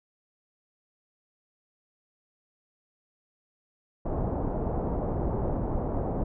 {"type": "low-pass noise", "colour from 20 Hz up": "pink", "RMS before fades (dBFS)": -29, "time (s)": [4.05, 6.24], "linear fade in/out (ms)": 10, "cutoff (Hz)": 830, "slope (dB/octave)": 24, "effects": []}